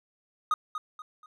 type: tone with echo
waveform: triangle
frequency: 1244.5 Hz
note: D#6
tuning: in tune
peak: -20 dBFS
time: 0.51-0.54 s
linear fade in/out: 2 ms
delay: 240 ms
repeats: 3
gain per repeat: -9 dB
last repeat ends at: 1.26 s
effects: none